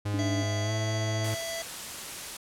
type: tone with pitch glide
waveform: 45% pulse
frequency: 103 to 108.18 Hz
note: G#2 to A2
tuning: -14 to -29 cents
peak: -28 dBFS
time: 0.05-1.35 s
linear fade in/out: 10 ms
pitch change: +85 cents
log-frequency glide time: 0.62-0.72 s
type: tone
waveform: sine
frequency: 292.6 Hz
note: D4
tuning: 6 cents flat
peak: -30 dBFS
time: 0.14-0.43 s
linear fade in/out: 0 ms
type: harmonic tone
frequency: 664 Hz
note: E5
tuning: 12 cents sharp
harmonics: 1 / 3 / 5 / 7 / 9 / 10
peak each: -35 / -40 / -42 / -43 / -45 / -45 dBFS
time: 0.19-1.62 s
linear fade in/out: 0 ms
type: noise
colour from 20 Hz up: white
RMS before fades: -38 dBFS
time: 1.24-2.37 s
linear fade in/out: 5 ms
effects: low-pass 11000 Hz 12 dB/octave